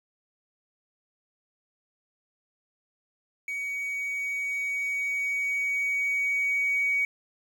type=tone with level ramp; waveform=triangle; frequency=2254 Hz; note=C#7; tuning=28 cents sharp; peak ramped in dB=-28 to -19 dBFS; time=3.48-7.05 s; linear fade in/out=2 ms; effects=tanh soft clip ceiling -20 dBFS + 9-bit